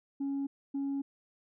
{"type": "tone bursts at uneven times", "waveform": "sine", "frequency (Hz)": 277.2, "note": "C#4", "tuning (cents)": 0, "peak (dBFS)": -29, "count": 2, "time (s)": [[0.2, 0.47], [0.74, 1.02]], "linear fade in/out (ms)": 10, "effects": ["tanh soft clip ceiling -29 dBFS"]}